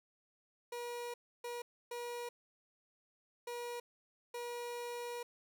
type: tone bursts at uneven times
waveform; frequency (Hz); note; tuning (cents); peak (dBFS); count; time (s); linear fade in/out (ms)
30% pulse; 480.3; B4; -48; -38; 5; 0.72-1.14 / 1.44-1.62 / 1.91-2.29 / 3.47-3.8 / 4.34-5.23; 5
effects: none